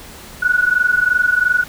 sine tone pair together, 1459 / 1481.9 Hz, F#6 / F#6, -25 / +2 cents, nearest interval unison, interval 27 cents, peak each -15 dBFS, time 0.42-1.64 s, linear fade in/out 10 ms, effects pink hiss -37 dBFS RMS until 1.68 s

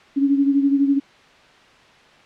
sine beating tone pair, 277.2 / 289.2 Hz, C#4 / D4, 0 / -27 cents, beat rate 12 Hz, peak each -15 / -22 dBFS, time 0.16-1 s, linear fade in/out 20 ms, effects white hiss -49 dBFS RMS until 2.25 s + low-pass 3000 Hz 12 dB/octave

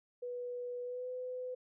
sine tone with pitch glide, 490.3 to 504.1 Hz, B4 to B4, -13 to +35 cents, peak -38 dBFS, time 0.22-1.55 s, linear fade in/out 10 ms, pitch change +48 cents, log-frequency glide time 0.83-1.09 s, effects none

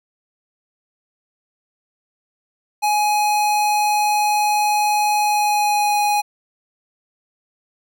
square tone with pitch glide, 838 to 829.3 Hz, G#5 to G#5, +15 to -3 cents, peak -16 dBFS, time 2.82-6.22 s, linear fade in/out 20 ms, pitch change -18 cents, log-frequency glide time 5.19-5.97 s, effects none

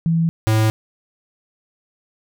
sine / square tone pair in turn, 165 / 109.68 Hz, E3 / A2, +2 / -5 cents, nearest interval perfect fifth, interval 707 cents, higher first, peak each -14 dBFS, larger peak neither, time 0.06-0.29 / 0.47-0.7 s, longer neither, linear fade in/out 0 ms, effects none

